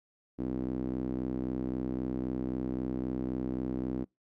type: tone with band-pass filter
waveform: sawtooth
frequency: 63.8 Hz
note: C2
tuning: 43 cents flat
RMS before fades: -34 dBFS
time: 0.38-4.05 s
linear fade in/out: 20 ms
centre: 290 Hz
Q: 3
effects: noise-tail reverb RT60 0.2 s tail -26 dB re dry